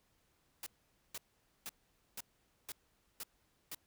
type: noise bursts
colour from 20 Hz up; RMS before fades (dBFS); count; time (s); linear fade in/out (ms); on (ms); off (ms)
white; -44; 7; 0.63-3.748; 2; 34; 480
effects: pink hiss -75 dBFS RMS until 3.86 s